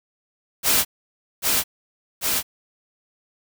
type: noise with echo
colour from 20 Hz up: white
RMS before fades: -18 dBFS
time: 0.63-0.85 s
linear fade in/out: 50 ms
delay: 790 ms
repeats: 2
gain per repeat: -2 dB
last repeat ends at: 2.43 s
effects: none